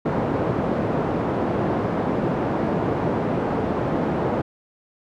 pink band-pass noise, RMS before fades -23 dBFS, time 0.05-4.42 s, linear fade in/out 10 ms, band 150 to 790 Hz, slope 12 dB/octave, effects none

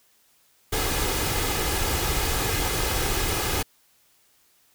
pink noise with comb filter, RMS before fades -25 dBFS, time 0.72-3.63 s, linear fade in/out 10 ms, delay 2.4 ms, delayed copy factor +0.5, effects white hiss -62 dBFS RMS until 4.74 s

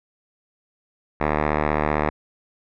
5% pulse tone with low-pass filter, 75.5 Hz, D2, 48 cents sharp, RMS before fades -22 dBFS, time 1.2-2.1 s, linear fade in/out 10 ms, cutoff 1600 Hz, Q 3.1, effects none

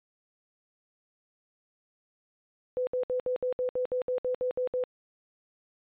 sine tone bursts, 503 Hz, B4, 32 cents sharp, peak -26 dBFS, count 13, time 2.77-4.838 s, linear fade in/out 0 ms, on 100 ms, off 64 ms, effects resampled to 8000 Hz

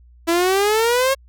sawtooth exponential sweep, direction up, 329.6 to 549 Hz, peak -11 dBFS, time 0.27-1.15 s, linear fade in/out 20 ms, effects added 60 Hz sine -45 dBFS peak until 1.28 s

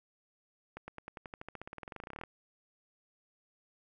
accelerating click train, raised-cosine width 0.5 ms, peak -28 dBFS, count 27, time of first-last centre 0.77-2.236 s, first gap 110 ms, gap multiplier 0.94, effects none

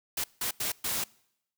white noise bursts at uneven times, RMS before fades -31 dBFS, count 4, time 0.17-0.24 / 0.41-0.51 / 0.6-0.72 / 0.84-1.04 s, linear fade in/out 5 ms, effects noise-tail reverb RT60 0.8 s tail -25 dB re dry

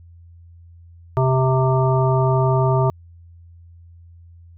harmonic tone, 130.81 Hz, C3, in tune, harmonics 1 / 3 / 5 / 7 / 9, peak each -16 / -22 / -23 / -24 / -27 dBFS, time 1.17-2.9 s, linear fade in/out 0 ms, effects added 85 Hz sine -42 dBFS peak until 4.57 s

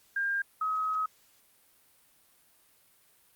sine tone pair in turn, 1603 / 1272.3 Hz, G6 / D#6, +38 / +38 cents, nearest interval major third, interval 400 cents, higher first, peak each -27 dBFS, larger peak neither, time 0.16-0.42 / 0.61-1.06 s, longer second, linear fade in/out 5 ms, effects white hiss -64 dBFS RMS until 3.35 s + Opus 48 kbps

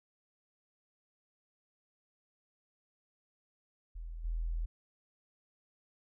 sine tone with level steps, 41.2 Hz, E1, in tune, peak -40 / -32 dBFS, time 3.95-4.66 s, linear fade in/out 10 ms, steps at 4.24 s, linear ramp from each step 10 ms, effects none

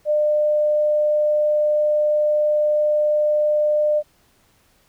sine tone, 601 Hz, D5, 40 cents sharp, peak -15 dBFS, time 0.05-4.03 s, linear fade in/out 50 ms, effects pink hiss -59 dBFS RMS until 4.88 s

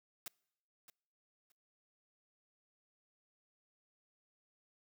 white noise with echo, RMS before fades -44 dBFS, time 0.26-0.28 s, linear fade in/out 2 ms, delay 620 ms, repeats 2, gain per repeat -14 dB, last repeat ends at 1.52 s, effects noise-tail reverb RT60 0.8 s tail -26 dB re dry

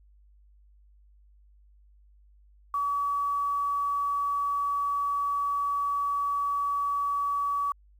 sine tone with quantisation, 1139 Hz, C#6, 47 cents sharp, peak -25 dBFS, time 2.74-7.72 s, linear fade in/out 2 ms, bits 9, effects added 50 Hz sine -55 dBFS peak until 7.99 s

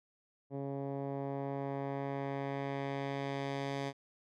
10% pulse tone with low-pass filter sweep, 138.59 Hz, C#3, in tune, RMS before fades -38 dBFS, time 0.5-3.93 s, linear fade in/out 50 ms, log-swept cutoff 510 to 5400 Hz, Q 0.79, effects none

